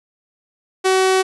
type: tone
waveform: sawtooth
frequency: 377.4 Hz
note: F#4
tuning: 34 cents sharp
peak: -9 dBFS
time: 0.84-1.23 s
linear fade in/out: 20 ms
effects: resampled to 24000 Hz